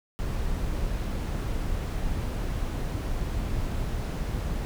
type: noise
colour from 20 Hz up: brown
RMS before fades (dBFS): -29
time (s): 0.19-4.65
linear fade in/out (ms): 0
effects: none

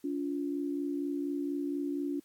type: tone pair together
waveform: sine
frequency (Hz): 285 / 349.2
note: C#4 / F4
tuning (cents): +48 / 0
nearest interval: major third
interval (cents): 352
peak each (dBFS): -32 / -37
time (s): 0.04-2.2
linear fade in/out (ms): 5
effects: white hiss -67 dBFS RMS until 2.24 s + AAC 64 kbps

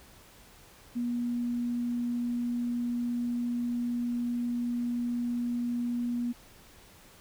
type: tone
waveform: sine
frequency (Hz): 240.5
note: B3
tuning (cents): -46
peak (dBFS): -28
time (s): 0.95-6.33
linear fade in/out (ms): 20
effects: pink hiss -55 dBFS RMS until 7.2 s

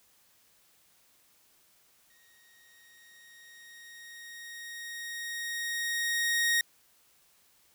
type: tone with exponential growth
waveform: sawtooth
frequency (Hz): 1870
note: A#6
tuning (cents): +5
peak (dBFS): -20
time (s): 2.1-6.61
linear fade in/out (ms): 2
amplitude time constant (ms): 980
effects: white hiss -65 dBFS RMS until 7.74 s

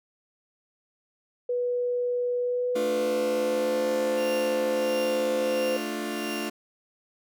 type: tone with pitch glide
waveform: sine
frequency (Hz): 490 to 515.3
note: B4 to C5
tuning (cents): -14 to -27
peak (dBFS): -24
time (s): 1.49-5.77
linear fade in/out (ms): 5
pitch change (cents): +87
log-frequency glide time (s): 2.39-4.01
type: chord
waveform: sawtooth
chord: D minor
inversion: second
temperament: just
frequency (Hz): 220.2 / 293.7 / 352.4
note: A3 / D4 / F4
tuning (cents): +2 / 0 / +16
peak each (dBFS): -30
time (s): 2.75-6.5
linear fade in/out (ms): 10
type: tone with tremolo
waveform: 35% pulse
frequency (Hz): 2782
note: F7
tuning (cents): -7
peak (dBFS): -33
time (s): 4.17-6.49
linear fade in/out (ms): 10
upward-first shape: triangle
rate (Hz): 1.5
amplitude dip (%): 95
effects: none

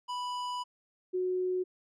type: tone pair in turn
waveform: square / sine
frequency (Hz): 987.8 / 367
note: B5 / F#4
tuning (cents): 0 / -14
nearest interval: octave + perfect fourth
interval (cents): 1714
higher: first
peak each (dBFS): -34 / -28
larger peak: second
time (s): 0.08-0.64 / 1.13-1.64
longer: first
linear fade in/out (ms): 20
effects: low-pass 6000 Hz 12 dB/octave

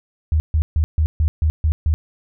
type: tone bursts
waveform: sine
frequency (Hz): 77.78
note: D#2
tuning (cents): 0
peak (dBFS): -13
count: 8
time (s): 0.32-1.94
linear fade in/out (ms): 0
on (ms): 80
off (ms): 140
effects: none

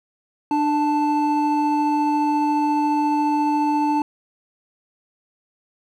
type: tone pair together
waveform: triangle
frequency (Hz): 298.1 / 880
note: D4 / A5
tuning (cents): +26 / 0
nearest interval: octave + perfect fifth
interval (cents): 1874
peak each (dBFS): -18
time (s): 0.51-4.02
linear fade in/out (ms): 2
effects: none

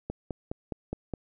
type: click train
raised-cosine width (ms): 2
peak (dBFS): -19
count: 6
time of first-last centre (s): 0.1-1.137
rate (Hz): 4.82
effects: none

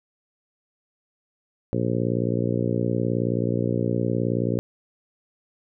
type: harmonic tone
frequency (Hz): 59.1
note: A#1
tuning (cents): +24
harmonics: 2 / 3 / 4 / 5 / 6 / 7 / 8 / 9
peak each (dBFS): -26 / -28 / -29 / -30 / -31 / -31 / -32 / -33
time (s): 1.73-4.59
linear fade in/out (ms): 0
effects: none

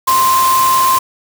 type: tone in noise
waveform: sine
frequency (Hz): 1046.5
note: C6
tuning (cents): 0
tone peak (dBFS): -9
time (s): 0.07-0.99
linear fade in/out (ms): 10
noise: white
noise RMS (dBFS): -19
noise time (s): 0.07-0.99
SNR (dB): +7
effects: none

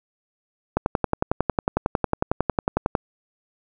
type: click train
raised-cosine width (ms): 1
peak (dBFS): -5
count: 25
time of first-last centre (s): 0.77-2.952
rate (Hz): 11
effects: none

